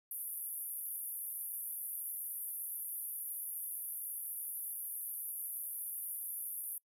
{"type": "band-pass noise", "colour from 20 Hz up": "white", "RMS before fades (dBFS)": -42, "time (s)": [0.11, 6.78], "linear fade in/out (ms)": 2, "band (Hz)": [10000, 14000], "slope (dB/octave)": 96, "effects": ["noise-tail reverb RT60 0.1 s tail -26 dB re dry"]}